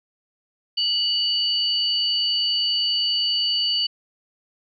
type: tone pair together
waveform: sine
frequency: 2935 / 4550 Hz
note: F#7 / C#8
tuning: -15 / +44 cents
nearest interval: minor sixth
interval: 759 cents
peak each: -22 dBFS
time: 0.77-3.87 s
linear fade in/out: 10 ms
effects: none